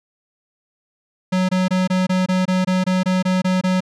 square tone bursts, 185 Hz, F#3, in tune, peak -16 dBFS, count 13, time 1.32-3.806 s, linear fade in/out 10 ms, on 170 ms, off 23 ms, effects low-pass 6000 Hz 12 dB/octave

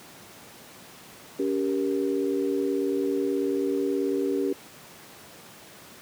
sine chord, G diminished, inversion second, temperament just, 282.2 / 392 / 470.4 Hz, Db4 / G4 / Bb4, +31 / 0 / +16 cents, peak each -27 / -26 / -31 dBFS, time 1.39-4.53 s, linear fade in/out 5 ms, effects pink hiss -47 dBFS RMS until 6.01 s + high-pass 150 Hz 12 dB/octave

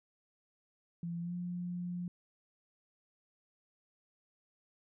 sine tone with pitch glide, 170.3 to 176.82 Hz, F3 to F3, -43 to +22 cents, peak -36 dBFS, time 1.03-2.08 s, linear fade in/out 2 ms, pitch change +65 cents, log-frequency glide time 1.21-1.34 s, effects none

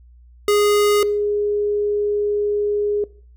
square / sine tone pair in turn, 413.5 / 413.5 Hz, G#4 / G#4, -8 / -8 cents, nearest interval unison, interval 0 cents, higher neither, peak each -14 / -17 dBFS, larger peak first, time 0.48-1.03 / 1.03-3.04 s, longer second, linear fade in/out 2 ms, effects noise-tail reverb RT60 0.5 s tail -21 dB re dry + added 60 Hz sine -44 dBFS peak until 3.36 s

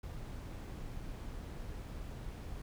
brown noise, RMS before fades -44 dBFS, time 0.03-2.62 s, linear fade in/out 5 ms, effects none

